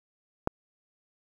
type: click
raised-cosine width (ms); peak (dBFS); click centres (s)
1; -11; 0.474
effects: 8-bit